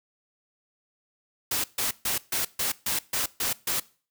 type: noise bursts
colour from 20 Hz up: white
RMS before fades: -27 dBFS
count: 9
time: 1.51-3.8 s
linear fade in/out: 5 ms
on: 130 ms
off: 140 ms
effects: noise-tail reverb RT60 0.4 s tail -21 dB re dry